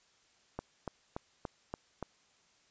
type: click train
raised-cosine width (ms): 1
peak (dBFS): -23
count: 6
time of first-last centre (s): 0.59-2.027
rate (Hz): 3.48
effects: white hiss -68 dBFS RMS until 2.7 s + resampled to 16000 Hz